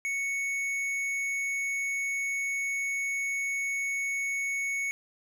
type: tone with tanh clipping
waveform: triangle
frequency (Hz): 2217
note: C#7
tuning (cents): 0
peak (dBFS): -30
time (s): 0.05-4.91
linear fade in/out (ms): 0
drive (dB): 14
effects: none